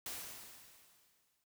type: noise with exponential decay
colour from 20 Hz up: white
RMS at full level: -42 dBFS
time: 0.06-1.44 s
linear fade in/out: 2 ms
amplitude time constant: 300 ms
effects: noise-tail reverb RT60 0.1 s tail -19 dB re dry